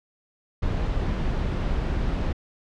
brown noise, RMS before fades -25 dBFS, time 0.62-2.33 s, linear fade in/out 10 ms, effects low-pass 4000 Hz 12 dB/octave

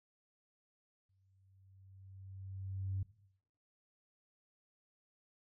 sine tone with exponential growth, 95.9 Hz, G2, 37 cents flat, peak -33 dBFS, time 1.09-3.03 s, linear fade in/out 5 ms, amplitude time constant 420 ms, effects noise-tail reverb RT60 0.7 s tail -18 dB re dry + tanh soft clip ceiling -29 dBFS

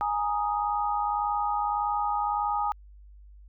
sine chord, Ab suspended second, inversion none, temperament equal, 830.6 / 932.3 / 1244.5 Hz, Ab5 / Bb5 / Eb6, 0 / 0 / 0 cents, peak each -27 / -32 / -30 dBFS, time 0.01-2.72 s, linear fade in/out 0 ms, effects added 50 Hz sine -47 dBFS peak until 3.48 s

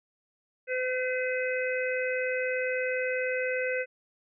harmonic tone, 509 Hz, C5, 48 cents flat, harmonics 1 / 3 / 4 / 5, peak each -29 / -34 / -35 / -36 dBFS, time 0.67-3.86 s, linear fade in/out 50 ms, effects none

